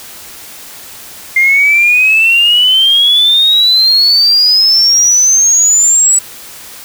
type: exponential sweep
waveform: sine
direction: up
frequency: 2099 to 7902 Hz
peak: -4 dBFS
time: 1.36-6.19 s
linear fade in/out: 5 ms
effects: tanh soft clip ceiling 0 dBFS + white hiss -31 dBFS RMS until 6.84 s